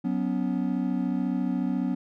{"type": "chord", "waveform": "triangle", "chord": "F# suspended fourth", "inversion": "none", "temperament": "equal with one note detuned", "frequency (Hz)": [185, 246.9, 281.1], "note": ["F#3", "B3", "C#4"], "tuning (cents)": [0, 0, 24], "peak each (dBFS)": [-27, -26, -28], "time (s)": [0.04, 1.95], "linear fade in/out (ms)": 10, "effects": []}